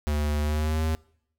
square tone with pitch glide, 74.4 to 79.28 Hz, D2 to D#2, +23 to +33 cents, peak -24 dBFS, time 0.07-0.95 s, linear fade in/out 0 ms, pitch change +110 cents, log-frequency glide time 0.41-0.83 s, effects noise-tail reverb RT60 0.7 s tail -24 dB re dry

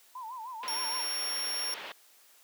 sine tone with vibrato, 954 Hz, A#5, 40 cents sharp, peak -38 dBFS, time 0.15-1.02 s, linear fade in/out 5 ms, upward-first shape sine, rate 6.5 Hz, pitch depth 160 cents each way
white low-pass noise, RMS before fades -42 dBFS, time 0.63-1.92 s, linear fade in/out 2 ms, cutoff 3300 Hz, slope 24 dB/octave
sawtooth tone, 5550 Hz, F8, 12 cents flat, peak -29 dBFS, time 0.68-1.74 s, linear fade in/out 0 ms
effects white hiss -60 dBFS RMS until 2.43 s + high-pass 400 Hz 12 dB/octave

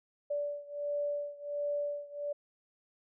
sine beating tone pair, 580 / 581.4 Hz, D5 / D5, -22 / -18 cents, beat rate 1.4 Hz, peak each -35 / -37 dBFS, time 0.3-2.33 s, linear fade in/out 10 ms, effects none

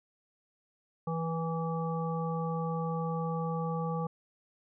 harmonic tone with a mistuned harmonic, 164.81 Hz, E3, in tune, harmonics 1 / 3 / 5 / 7, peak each -32 / -37 / -39 / -40 dBFS, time 1.07-4.07 s, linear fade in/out 5 ms, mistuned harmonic 3, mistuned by -19 cents, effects none

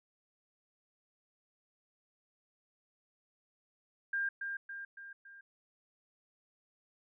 sine tone with echo, 1600 Hz, G6, 35 cents sharp, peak -31 dBFS, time 4.13-4.29 s, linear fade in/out 5 ms, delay 280 ms, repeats 4, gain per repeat -5 dB, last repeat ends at 5.41 s, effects none

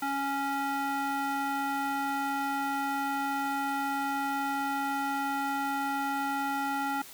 square tone with band-pass filter, 277.2 Hz, C#4, in tune, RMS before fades -31 dBFS, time 0.02-7.02 s, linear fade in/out 5 ms, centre 1100 Hz, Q 1.6, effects white hiss -48 dBFS RMS until 7.13 s

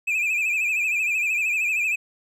triangle tone with vibrato, 2489 Hz, D#7, in tune, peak -19 dBFS, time 0.07-1.96 s, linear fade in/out 10 ms, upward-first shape sine, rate 13 Hz, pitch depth 88 cents each way, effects none

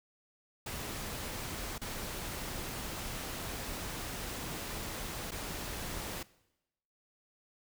pink noise with dropouts, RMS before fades -40 dBFS, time 0.66-6.23 s, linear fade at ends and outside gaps 5 ms, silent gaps 1.781-1.815 / 5.309-5.317 s, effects noise-tail reverb RT60 0.9 s tail -20 dB re dry

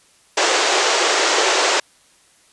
pink band-pass noise, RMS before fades -17 dBFS, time 0.37-1.8 s, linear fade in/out 5 ms, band 360 to 7600 Hz, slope 48 dB/octave, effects white hiss -54 dBFS RMS until 2.52 s + resampled to 24000 Hz

